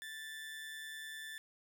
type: tone with amplitude modulation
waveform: 30% pulse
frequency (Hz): 1760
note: A6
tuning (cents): 0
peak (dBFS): -40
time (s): 0.02-1.38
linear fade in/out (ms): 0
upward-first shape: sine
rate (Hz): 150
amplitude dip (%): 40
effects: none